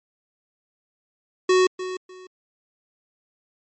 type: tone with echo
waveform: square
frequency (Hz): 370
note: F#4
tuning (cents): 0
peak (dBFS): -15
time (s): 1.49-1.67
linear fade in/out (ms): 5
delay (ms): 300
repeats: 2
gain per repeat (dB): -13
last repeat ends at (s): 2.27
effects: MP3 32 kbps